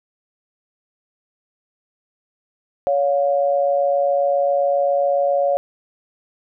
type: tone pair together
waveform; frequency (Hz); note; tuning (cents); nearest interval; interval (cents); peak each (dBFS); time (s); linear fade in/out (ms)
sine; 562 / 709.4; C#5 / F5; +24 / +27; major third; 403; -16 / -21; 2.87-5.57; 0
effects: none